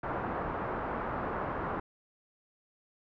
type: low-pass noise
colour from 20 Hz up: white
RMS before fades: -35 dBFS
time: 0.03-1.8 s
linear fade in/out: 5 ms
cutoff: 1300 Hz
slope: 24 dB/octave
effects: none